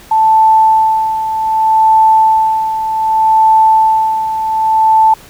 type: tone with tremolo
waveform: sine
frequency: 880 Hz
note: A5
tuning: in tune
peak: -4 dBFS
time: 0.11-5.14 s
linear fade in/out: 5 ms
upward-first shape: sine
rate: 0.65 Hz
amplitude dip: 65%
effects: pink hiss -38 dBFS RMS until 5.29 s